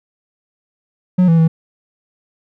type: tone with pitch steps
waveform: triangle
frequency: 182 / 165.2 / 162.3 Hz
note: F#3 / E3 / E3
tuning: -28 / +4 / -27 cents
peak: -6 dBFS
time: 1.18-1.48 s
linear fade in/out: 10 ms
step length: 100 ms
effects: none